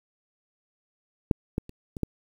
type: clicks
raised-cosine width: 3 ms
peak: -7 / -13 / -29 / -23 / -13 dBFS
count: 5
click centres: 1.312 / 1.581 / 1.694 / 1.968 / 2.033 s
effects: 8-bit